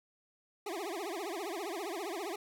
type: tone with vibrato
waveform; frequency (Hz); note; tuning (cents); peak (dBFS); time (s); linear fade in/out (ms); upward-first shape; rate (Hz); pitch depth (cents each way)
25% pulse; 370.1; F#4; 0; -33; 0.66-2.36; 5; triangle; 15; 290
effects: none